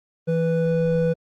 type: tone pair together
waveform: triangle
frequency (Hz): 164.82 / 493.9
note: E3 / B4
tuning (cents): 0 / 0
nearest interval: octave + perfect fifth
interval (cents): 1900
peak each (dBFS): -19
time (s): 0.27-1.14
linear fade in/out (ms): 20
effects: Opus 24 kbps